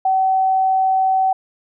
sine tone, 761 Hz, F#5, 48 cents sharp, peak -13 dBFS, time 0.05-1.33 s, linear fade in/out 5 ms, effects none

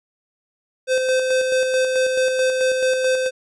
square tone with tremolo, 516 Hz, C5, 24 cents flat, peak -16 dBFS, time 0.87-3.31 s, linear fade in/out 50 ms, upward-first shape square, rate 4.6 Hz, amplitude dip 35%, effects resampled to 22050 Hz

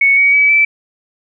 sine tone with pitch steps, 2217 / 2251 / 2285 / 2319 Hz, C#7 / C#7 / D7 / D7, 0 / +26 / -48 / -22 cents, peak -7 dBFS, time 0.01-0.65 s, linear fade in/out 5 ms, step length 160 ms, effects none

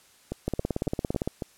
two click trains, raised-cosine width 2 ms, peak -13 / -17 dBFS, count 15 / 5, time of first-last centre 0.48-1.275 / 0.32-1.422 s, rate 17.6 / 3.63 Hz, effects white hiss -58 dBFS RMS until 1.57 s + low-pass 11000 Hz 12 dB/octave

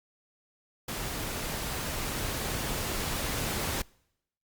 pink noise with level ramp, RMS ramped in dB -35 to -31 dBFS, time 0.88-3.82 s, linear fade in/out 5 ms, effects noise-tail reverb RT60 0.8 s tail -26 dB re dry + Opus 48 kbps

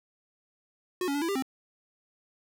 square tone with pitch steps, 363.9 / 280.8 / 288.1 / 332.4 / 397.8 / 264.3 Hz, F#4 / C#4 / D4 / E4 / G4 / C4, -29 / +22 / -33 / +15 / +25 / +18 cents, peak -28 dBFS, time 1.01-1.424 s, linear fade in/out 2 ms, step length 69 ms, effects none

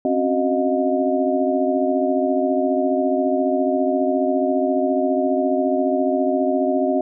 sine tone cluster, 266 / 280.6 / 370.1 / 622 / 712 Hz, C4 / C#4 / F#4 / D#5 / F5, +29 / +21 / 0 / -1 / +33 cents, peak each -21 / -28 / -23 / -21 / -26 dBFS, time 0.05-7.01 s, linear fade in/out 2 ms, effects none

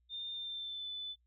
sine tone with pitch glide, 3614 to 3501 Hz, A7 to A7, +46 to -9 cents, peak -39 dBFS, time 0.09-1.16 s, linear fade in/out 50 ms, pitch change -55 cents, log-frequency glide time 0.33-0.89 s, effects noise-tail reverb RT60 0.1 s tail -22 dB re dry + added 60 Hz sine -70 dBFS peak until 1.26 s

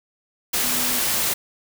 sine tone in noise, 246.9 Hz, B3, in tune, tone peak -33 dBFS, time 0.63-1 s, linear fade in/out 10 ms, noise white, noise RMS -22 dBFS, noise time 0.53-1.34 s, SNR -14 dB, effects none

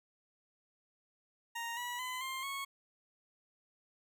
20% pulse tone with pitch steps, 932.3 / 971.9 / 1013.2 / 1056.2 / 1101 Hz, A#5 / B5 / B5 / C6 / C#6, 0 / -28 / +44 / +16 / -12 cents, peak -33 dBFS, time 1.55-2.65 s, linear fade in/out 10 ms, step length 220 ms, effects none

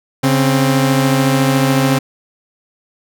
sawtooth tone pair together, 138.59 / 263.3 Hz, C#3 / C4, 0 / +11 cents, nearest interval major seventh, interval 1111 cents, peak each -10 dBFS, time 0.23-1.99 s, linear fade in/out 10 ms, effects none

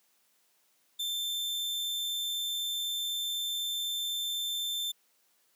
40% pulse tone, 3556 Hz, A7, 18 cents sharp, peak -30 dBFS, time 0.99-4.92 s, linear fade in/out 10 ms, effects white hiss -70 dBFS RMS until 5.55 s + high-pass 200 Hz 12 dB/octave

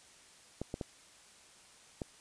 clicks, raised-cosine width 2 ms, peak -23 dBFS, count 4, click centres 0.616 / 0.741 / 0.812 / 2.018 s, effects white hiss -59 dBFS RMS until 2.2 s + resampled to 22050 Hz

